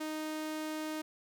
sawtooth tone, 310.3 Hz, D#4, 5 cents flat, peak -32 dBFS, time 0-1.02 s, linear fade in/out 10 ms, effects none

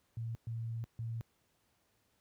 sine tone bursts at uneven times, 114.5 Hz, A#2, 31 cents flat, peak -36 dBFS, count 3, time 0.17-0.35 / 0.47-0.84 / 0.99-1.21 s, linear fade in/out 0 ms, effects pink hiss -75 dBFS RMS until 2.2 s + high-pass 60 Hz 12 dB/octave

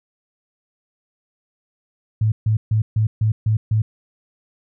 sine tone bursts, 108.8 Hz, A2, 19 cents flat, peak -14 dBFS, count 7, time 2.21-3.82 s, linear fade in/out 5 ms, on 110 ms, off 140 ms, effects none

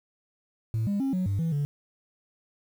sine tone with pitch steps, 111.7 / 201.9 / 270.3 / 184.4 / 98.9 / 164.6 / 144.4 Hz, A2 / G#3 / C#4 / F#3 / G2 / E3 / D3, +27 / -49 / -44 / -6 / +16 / -2 / -29 cents, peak -22 dBFS, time 0.74-1.65 s, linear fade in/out 0 ms, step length 130 ms, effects tanh soft clip ceiling -23 dBFS + 9-bit

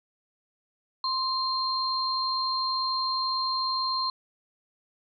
sine tone pair together, 1046.5 / 4183 Hz, C6 / C8, 0 / -1 cents, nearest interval 2 octaves, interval 2399 cents, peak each -28 dBFS, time 1.04-4.1 s, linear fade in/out 2 ms, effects none

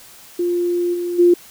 sine tone with level steps, 350 Hz, F4, 4 cents sharp, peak -16 / -20 / -8 dBFS, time 0.39-1.34 s, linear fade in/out 5 ms, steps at 0.93 / 1.18 s, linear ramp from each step 20 ms, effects white hiss -43 dBFS RMS until 1.5 s

